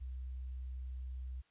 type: tone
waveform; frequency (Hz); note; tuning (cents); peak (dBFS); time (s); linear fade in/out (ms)
sine; 63.7; C2; -46; -40; 0-1.42; 20
effects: white hiss -73 dBFS RMS until 1.5 s + resampled to 8000 Hz